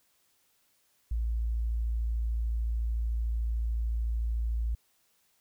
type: tone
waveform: sine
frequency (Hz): 56.8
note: A#1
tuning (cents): -44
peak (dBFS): -27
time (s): 1.11-4.75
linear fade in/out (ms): 5
effects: white hiss -70 dBFS RMS until 5.4 s